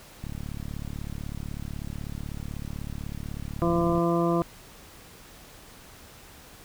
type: click train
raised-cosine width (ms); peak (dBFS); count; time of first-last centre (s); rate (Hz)
5; -23; 136; 0.24-3.98; 36.1
type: harmonic tone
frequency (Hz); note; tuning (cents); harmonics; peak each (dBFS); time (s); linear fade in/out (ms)
170; F3; -46; 1 / 2 / 3 / 4 / 6 / 7; -26 / -25 / -31 / -30 / -32 / -34; 3.62-4.42; 0
effects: pink hiss -49 dBFS RMS until 6.64 s